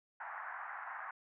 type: band-pass noise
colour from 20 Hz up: white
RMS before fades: -45 dBFS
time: 0.2-1.11 s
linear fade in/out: 5 ms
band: 730 to 1800 Hz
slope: 48 dB/octave
effects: none